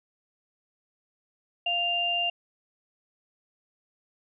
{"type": "tone pair together", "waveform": "sine", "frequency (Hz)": [697.1, 2794], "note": ["F5", "F7"], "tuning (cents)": [-3, 0], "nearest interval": "2 octaves", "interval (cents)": 2403, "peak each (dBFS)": [-31, -25], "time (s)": [1.66, 2.3], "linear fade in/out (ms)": 5, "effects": []}